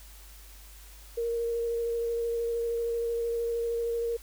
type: tone with vibrato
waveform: sine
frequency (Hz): 466.2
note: A#4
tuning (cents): 0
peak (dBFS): -27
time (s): 1.17-4.17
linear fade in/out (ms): 10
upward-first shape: square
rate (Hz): 13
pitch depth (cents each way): 10
effects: added 50 Hz sine -48 dBFS peak until 4.22 s + white hiss -53 dBFS RMS until 4.22 s